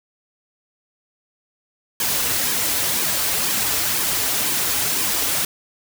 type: noise with flanger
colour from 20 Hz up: white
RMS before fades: -21 dBFS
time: 2-5.45 s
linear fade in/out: 2 ms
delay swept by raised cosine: 1.4 to 5.6 ms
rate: 2 Hz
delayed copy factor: -0.65
effects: none